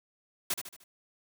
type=noise with echo; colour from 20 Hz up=white; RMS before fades=-30 dBFS; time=0.5-0.54 s; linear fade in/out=5 ms; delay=75 ms; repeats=4; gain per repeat=-7 dB; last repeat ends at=0.84 s; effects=none